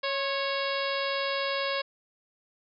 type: harmonic tone with a mistuned harmonic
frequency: 553 Hz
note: C#5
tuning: 4 cents flat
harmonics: 1 / 2 / 3 / 4 / 5 / 6 / 7 / 8 / 9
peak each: -31 / -34 / -36 / -37 / -38 / -39 / -39 / -40 / -41 dBFS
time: 0.03-1.82 s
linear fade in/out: 10 ms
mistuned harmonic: 2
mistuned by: -36 cents
effects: none